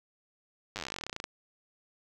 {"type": "slowing click train", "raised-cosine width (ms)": 0.2, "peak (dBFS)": -19, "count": 24, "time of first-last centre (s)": [0.76, 1.241], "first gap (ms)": 9, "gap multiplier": 1.07, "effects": []}